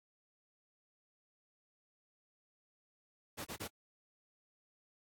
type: noise bursts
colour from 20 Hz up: pink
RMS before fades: -43 dBFS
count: 3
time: 3.37-3.681 s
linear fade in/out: 20 ms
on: 85 ms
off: 28 ms
effects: high-pass 80 Hz 12 dB/octave + AAC 64 kbps